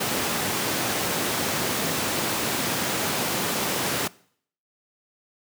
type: high-pass noise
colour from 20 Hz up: pink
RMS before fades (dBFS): -26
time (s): 0-4.08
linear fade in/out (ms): 10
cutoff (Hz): 150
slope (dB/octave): 12
effects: noise-tail reverb RT60 0.6 s tail -22 dB re dry + high-pass 80 Hz 12 dB/octave